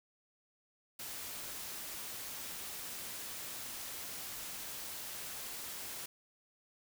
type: noise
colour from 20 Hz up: white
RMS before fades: -44 dBFS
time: 0.99-6.06 s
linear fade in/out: 5 ms
effects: none